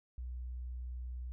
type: tone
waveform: sine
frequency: 61.74 Hz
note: B1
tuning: in tune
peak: -39 dBFS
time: 0.18-1.32 s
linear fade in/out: 0 ms
effects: none